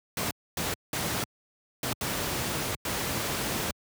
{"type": "noise bursts at uneven times", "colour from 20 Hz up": "pink", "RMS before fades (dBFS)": -30, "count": 6, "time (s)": [[0.17, 0.31], [0.57, 0.74], [0.93, 1.24], [1.83, 1.93], [2.01, 2.75], [2.85, 3.71]], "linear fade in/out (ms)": 2, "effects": ["high-pass 80 Hz 12 dB/octave"]}